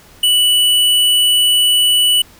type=tone; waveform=square; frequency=2960 Hz; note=F#7; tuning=in tune; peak=-10 dBFS; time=0.23-2.22 s; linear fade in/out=5 ms; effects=pink hiss -44 dBFS RMS until 2.39 s